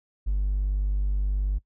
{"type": "tone", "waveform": "triangle", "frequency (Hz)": 49.39, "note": "G1", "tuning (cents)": 14, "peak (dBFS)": -19, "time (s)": [0.26, 1.59], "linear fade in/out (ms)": 20, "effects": ["noise-tail reverb RT60 0.1 s tail -22 dB re dry", "tanh soft clip ceiling -18 dBFS"]}